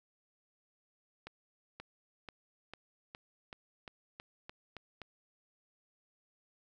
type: accelerating click train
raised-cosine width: 0.3 ms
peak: -29 dBFS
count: 11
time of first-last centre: 1.27-5.017 s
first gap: 530 ms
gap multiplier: 0.92
effects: none